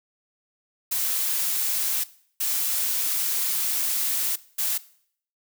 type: noise bursts at uneven times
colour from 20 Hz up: blue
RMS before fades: -25 dBFS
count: 3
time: 0.91-2.04 / 2.4-4.36 / 4.58-4.78 s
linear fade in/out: 10 ms
effects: noise-tail reverb RT60 0.6 s tail -19 dB re dry